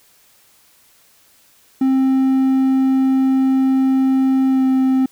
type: tone with pitch glide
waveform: triangle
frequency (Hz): 264.6 to 262.2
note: C4 to C4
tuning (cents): +20 to +4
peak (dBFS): -10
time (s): 1.81-5.06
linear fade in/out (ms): 5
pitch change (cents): -16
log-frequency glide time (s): 4.49-4.64
effects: white hiss -53 dBFS RMS until 5.11 s